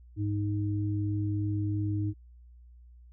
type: tone pair together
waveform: sine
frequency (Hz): 102.62 / 311.1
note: G#2 / D#4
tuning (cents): -20 / 0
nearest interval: octave + perfect fifth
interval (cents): 1920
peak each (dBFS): -28 / -33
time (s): 0.16-2.14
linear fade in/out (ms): 50
effects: added 60 Hz sine -50 dBFS peak until 3.12 s